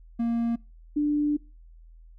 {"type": "tone pair in turn", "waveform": ["triangle", "sine"], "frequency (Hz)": [233.1, 295.2], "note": ["A#3", "D4"], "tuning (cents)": [0, 9], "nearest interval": "major third", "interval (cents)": 409, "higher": "second", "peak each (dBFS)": -21, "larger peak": "neither", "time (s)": [[0.19, 0.56], [0.96, 1.37]], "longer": "second", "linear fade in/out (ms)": 10, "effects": ["noise-tail reverb RT60 0.3 s tail -24 dB re dry", "added 41 Hz sine -47 dBFS peak until 2.18 s"]}